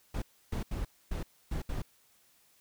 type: noise bursts at uneven times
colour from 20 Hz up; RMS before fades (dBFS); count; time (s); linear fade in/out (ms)
brown; -34; 6; 0.14-0.22 / 0.52-0.63 / 0.71-0.85 / 1.11-1.23 / 1.51-1.62 / 1.69-1.82; 5
effects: white hiss -66 dBFS RMS until 2.6 s